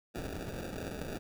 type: noise with sample-and-hold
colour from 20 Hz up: blue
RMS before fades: -40 dBFS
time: 0.14-1.19 s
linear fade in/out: 20 ms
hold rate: 1050 Hz
effects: none